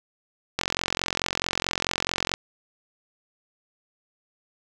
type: click train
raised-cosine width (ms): 0.2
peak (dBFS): -6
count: 79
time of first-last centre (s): 0.59-2.339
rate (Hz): 44.6
effects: none